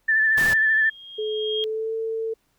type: tone with vibrato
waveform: sine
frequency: 1760 Hz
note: A6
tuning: in tune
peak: -16 dBFS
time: 0.08-0.9 s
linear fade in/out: 10 ms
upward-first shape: sine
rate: 13 Hz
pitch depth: 29 cents each way
type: tone with exponential growth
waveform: sine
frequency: 3244 Hz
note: G#7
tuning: 41 cents flat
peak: -23 dBFS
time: 0.21-1.64 s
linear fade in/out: 0 ms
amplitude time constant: 310 ms
type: noise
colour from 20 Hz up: pink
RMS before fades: -30 dBFS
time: 0.37-0.54 s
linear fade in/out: 10 ms
type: tone with pitch glide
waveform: sine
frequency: 430 to 447.5 Hz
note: A4 to A4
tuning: -40 to +29 cents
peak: -24 dBFS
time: 1.18-2.34 s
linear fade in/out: 10 ms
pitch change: +69 cents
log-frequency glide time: 1.54-1.94 s
effects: pink hiss -68 dBFS RMS until 2.58 s